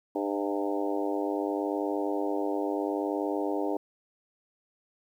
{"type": "harmonic tone with a mistuned harmonic", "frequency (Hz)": 100.7, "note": "G2", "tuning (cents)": 47, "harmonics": [3, 4, 5, 6, 7, 8, 9], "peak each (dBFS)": [-31, -33, -35, -37, -38, -39, -40], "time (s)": [0.15, 3.77], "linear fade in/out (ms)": 5, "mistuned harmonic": 7, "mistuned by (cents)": -30, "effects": ["10-bit"]}